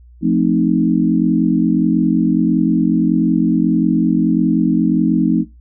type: chord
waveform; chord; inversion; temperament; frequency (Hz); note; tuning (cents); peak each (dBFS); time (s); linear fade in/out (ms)
sine; F dominant seventh; none; equal; 174.61 / 220 / 261.6 / 311.1; F3 / A3 / C4 / Eb4; 0 / 0 / 0 / 0; -17; 0.21-5.45; 50
effects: noise-tail reverb RT60 0.2 s tail -19 dB re dry + added 60 Hz sine -40 dBFS peak until 5.6 s